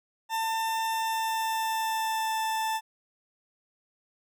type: tone with pitch glide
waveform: 40% pulse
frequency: 896 to 883.2 Hz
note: A5 to A5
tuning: +31 to +6 cents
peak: -26 dBFS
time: 0.29-2.81 s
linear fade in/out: 50 ms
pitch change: -25 cents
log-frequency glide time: 0.91-2.4 s
effects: none